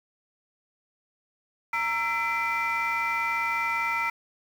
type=tone cluster; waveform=sine; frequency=925 / 1339 / 2024 / 2353 Hz; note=A#5 / E6 / B6 / D7; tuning=-14 / +27 / +42 / +3 cents; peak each=-29 dBFS; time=1.73-4.1 s; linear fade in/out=5 ms; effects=tanh soft clip ceiling -19 dBFS + 8-bit